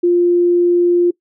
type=tone; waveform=sine; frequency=350 Hz; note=F4; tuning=4 cents sharp; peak=-9 dBFS; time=0.03-1.11 s; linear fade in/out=10 ms; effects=noise-tail reverb RT60 0.1 s tail -22 dB re dry